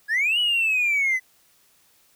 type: linear two-way sweep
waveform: triangle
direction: up then down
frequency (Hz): 1638 to 2960 to 1996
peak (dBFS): -16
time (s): 0.08-1.2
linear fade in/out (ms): 50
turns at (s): 0.39
effects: tanh soft clip ceiling -15 dBFS + white hiss -60 dBFS RMS until 2.15 s